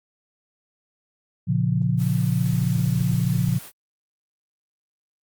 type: chord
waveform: sine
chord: Bb minor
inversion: none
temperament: just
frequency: 116.54 / 139.85 / 174.81 Hz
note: Bb2 / Db3 / F3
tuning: 0 / +16 / +2 cents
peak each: -23 dBFS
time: 1.47-3.59 s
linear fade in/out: 20 ms
type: noise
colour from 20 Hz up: white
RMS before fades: -40 dBFS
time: 1.97-3.72 s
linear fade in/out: 50 ms
effects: Opus 48 kbps